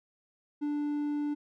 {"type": "tone", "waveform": "triangle", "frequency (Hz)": 293.7, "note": "D4", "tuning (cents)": 0, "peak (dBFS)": -27, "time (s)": [0.61, 1.35], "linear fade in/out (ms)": 20, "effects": []}